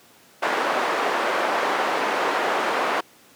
white band-pass noise, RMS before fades -23 dBFS, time 0.42-3.01 s, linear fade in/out 10 ms, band 370 to 1200 Hz, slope 12 dB/octave, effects pink hiss -52 dBFS RMS until 3.35 s + high-pass 200 Hz 12 dB/octave

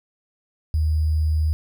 sine tone with sample-and-hold, 77.78 Hz, D#2, in tune, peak -17 dBFS, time 0.74-1.53 s, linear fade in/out 0 ms, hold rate 4900 Hz, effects none

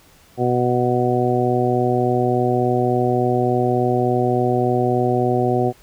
harmonic tone, 123.47 Hz, B2, in tune, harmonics 1 / 2 / 3 / 4 / 5 / 6, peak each -22 / -23 / -20 / -25 / -26 / -22 dBFS, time 0.37-5.73 s, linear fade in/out 50 ms, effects pink hiss -51 dBFS RMS until 5.82 s

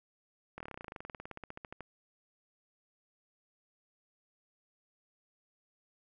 slowing click train, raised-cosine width 0.5 ms, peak -28 dBFS, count 27, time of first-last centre 0.58-1.807 s, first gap 24 ms, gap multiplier 1.05, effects none

